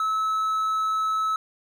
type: tone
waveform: triangle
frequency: 1298 Hz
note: E6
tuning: 27 cents flat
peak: -20 dBFS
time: 0-1.36 s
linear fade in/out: 2 ms
effects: none